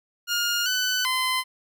15% pulse tone with pitch steps, 1418 / 1502 / 1028 Hz, F6 / F#6 / C6, +26 / +26 / -31 cents, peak -16 dBFS, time 0.27-1.44 s, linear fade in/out 50 ms, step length 390 ms, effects none

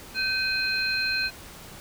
sine tone cluster, 1540 / 2506 / 4159 Hz, G6 / D#7 / C8, -31 / +12 / -11 cents, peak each -28 dBFS, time 0.14-1.31 s, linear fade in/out 50 ms, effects pink hiss -44 dBFS RMS until 1.8 s

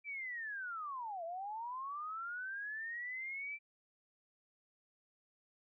sine linear two-way sweep, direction down then up, 2349 to 650 to 2349 Hz, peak -40 dBFS, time 0.04-3.59 s, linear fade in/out 50 ms, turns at 1.24 s, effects none

